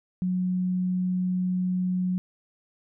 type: tone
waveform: sine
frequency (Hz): 182.7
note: F#3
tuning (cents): -22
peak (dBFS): -23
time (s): 0.22-2.18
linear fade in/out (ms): 0
effects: none